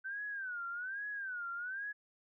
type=tone with vibrato; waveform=sine; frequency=1523 Hz; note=F#6; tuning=50 cents sharp; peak=-38 dBFS; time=0.04-1.93 s; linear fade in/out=20 ms; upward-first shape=sine; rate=1.2 Hz; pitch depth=170 cents each way; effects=none